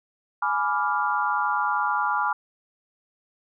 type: chord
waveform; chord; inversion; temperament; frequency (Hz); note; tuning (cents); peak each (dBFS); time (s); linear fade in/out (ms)
sine; G# diminished seventh; none; equal with one note detuned; 838.3 / 987.8 / 1174.7 / 1396.9; G#5 / B5 / D6 / F6; +16 / 0 / 0 / 0; -27; 0.42-2.33; 5
effects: none